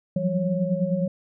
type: tone cluster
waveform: sine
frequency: 170.4 / 180.9 / 189.8 / 550 Hz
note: F3 / F#3 / F#3 / C#5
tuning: -42 / -39 / +44 / -14 cents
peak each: -26 / -28 / -27 / -27 dBFS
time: 0.16-1.08 s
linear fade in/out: 5 ms
effects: none